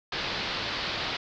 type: low-pass noise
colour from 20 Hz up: white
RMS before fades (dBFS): -32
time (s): 0.12-1.17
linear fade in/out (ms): 5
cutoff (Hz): 4700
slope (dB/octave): 48
effects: none